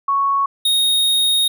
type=tone pair in turn; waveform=sine / square; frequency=1108.7 / 3729 Hz; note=C#6 / A#7; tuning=0 / 0 cents; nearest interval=octave + major sixth; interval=2100 cents; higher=second; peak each=-14 dBFS; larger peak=neither; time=0.08-0.46 / 0.65-1.48 s; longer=second; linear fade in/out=5 ms; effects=none